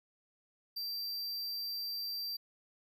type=tone; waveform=square; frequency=4699 Hz; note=D8; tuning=in tune; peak=-37 dBFS; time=0.76-2.37 s; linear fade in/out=10 ms; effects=none